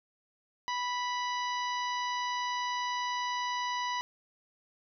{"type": "harmonic tone", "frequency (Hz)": 985, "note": "B5", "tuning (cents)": -5, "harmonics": [1, 2, 3, 4, 5, 6], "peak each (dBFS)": [-32, -38, -42, -44, -46, -48], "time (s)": [0.68, 4.01], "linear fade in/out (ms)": 0, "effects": []}